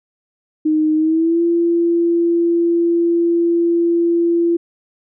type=tone with pitch glide; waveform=sine; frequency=310 to 340 Hz; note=D#4 to F4; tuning=-6 to -46 cents; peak=-12 dBFS; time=0.65-4.57 s; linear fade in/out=10 ms; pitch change=+160 cents; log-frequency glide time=0.95-1.42 s; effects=none